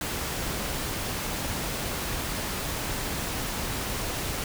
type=noise; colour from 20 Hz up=pink; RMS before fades=-31 dBFS; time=0.01-4.44 s; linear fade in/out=2 ms; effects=none